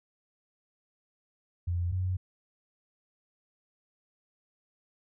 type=tone pair in turn; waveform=sine; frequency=87.31 / 92.16 Hz; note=F2 / F#2; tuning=0 / -6 cents; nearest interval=minor second; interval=94 cents; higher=second; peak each=-27 dBFS; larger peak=neither; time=1.67-1.92 / 1.92-2.17 s; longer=neither; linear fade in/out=10 ms; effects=none